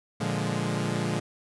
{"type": "chord", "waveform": "sawtooth", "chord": "Bb dominant seventh", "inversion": "none", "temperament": "equal", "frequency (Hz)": [116.54, 146.83, 174.61, 207.7], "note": ["Bb2", "D3", "F3", "Ab3"], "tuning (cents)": [0, 0, 0, 0], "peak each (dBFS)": -28, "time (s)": [0.2, 1.2], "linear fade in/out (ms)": 10, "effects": ["resampled to 24000 Hz"]}